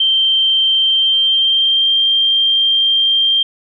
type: tone with pitch glide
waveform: sine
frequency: 3136 to 3176 Hz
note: G7 to G7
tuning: 0 to +22 cents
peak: -10 dBFS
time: 0-3.43 s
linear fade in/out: 5 ms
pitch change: +22 cents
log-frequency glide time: 0.8-1.95 s
effects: none